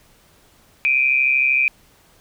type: tone pair together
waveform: sine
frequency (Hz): 2358 / 2491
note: D7 / D#7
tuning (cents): +6 / +1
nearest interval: minor second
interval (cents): 95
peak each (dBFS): -17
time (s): 0.85-1.68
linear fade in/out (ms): 0
effects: pink hiss -54 dBFS RMS until 2.2 s